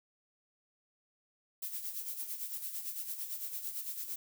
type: noise with tremolo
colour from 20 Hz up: violet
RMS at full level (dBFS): -38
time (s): 1.62-4.16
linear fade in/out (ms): 5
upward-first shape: sine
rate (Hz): 8.9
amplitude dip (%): 60
effects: none